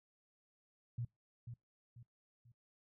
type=tone with echo; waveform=sine; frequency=119.2 Hz; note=A#2; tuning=39 cents sharp; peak=-37 dBFS; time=0.98-1.05 s; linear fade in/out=5 ms; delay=490 ms; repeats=3; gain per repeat=-8 dB; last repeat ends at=2.52 s; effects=noise-tail reverb RT60 0.2 s tail -25 dB re dry